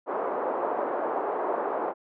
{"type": "band-pass noise", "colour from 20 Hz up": "pink", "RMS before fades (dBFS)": -29, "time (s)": [0.06, 1.94], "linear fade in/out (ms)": 50, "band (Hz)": [380, 1100], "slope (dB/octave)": 24, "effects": []}